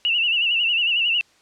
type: tone with vibrato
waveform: sine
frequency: 2794 Hz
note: F7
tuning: in tune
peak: -17 dBFS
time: 0.05-1.21 s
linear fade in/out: 0 ms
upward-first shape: sine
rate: 11 Hz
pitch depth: 92 cents each way
effects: white hiss -57 dBFS RMS until 1.41 s + low-pass 6000 Hz 12 dB/octave